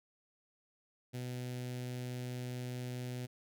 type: tone with notch filter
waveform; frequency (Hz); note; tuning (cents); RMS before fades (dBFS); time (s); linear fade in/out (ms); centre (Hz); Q
sawtooth; 124.7; B2; +17; -41; 1.13-3.27; 20; 1100; 0.93
effects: none